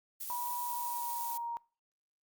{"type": "noise", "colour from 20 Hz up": "violet", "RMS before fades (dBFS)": -40, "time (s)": [0.2, 1.38], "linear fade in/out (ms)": 10}
{"type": "tone with pitch glide", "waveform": "sine", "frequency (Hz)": [969, 938.2], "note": ["B5", "A#5"], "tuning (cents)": [-33, 11], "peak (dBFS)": -35, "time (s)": [0.3, 1.57], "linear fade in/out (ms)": 0, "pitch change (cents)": -56, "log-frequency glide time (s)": [0.63, 1.46]}
{"effects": ["noise-tail reverb RT60 0.4 s tail -24 dB re dry", "Opus 48 kbps"]}